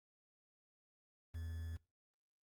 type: tone with quantisation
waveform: triangle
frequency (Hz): 82.41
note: E2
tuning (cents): 0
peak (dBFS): -40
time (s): 1.34-1.77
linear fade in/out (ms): 10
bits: 10
effects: noise-tail reverb RT60 0.3 s tail -22 dB re dry + Opus 24 kbps